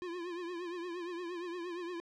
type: tone with vibrato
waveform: square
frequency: 349.2 Hz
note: F4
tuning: in tune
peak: -39 dBFS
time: 0.02-2 s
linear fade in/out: 0 ms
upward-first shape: triangle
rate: 8.6 Hz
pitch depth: 93 cents each way
effects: low-pass 4000 Hz 12 dB/octave + 13-bit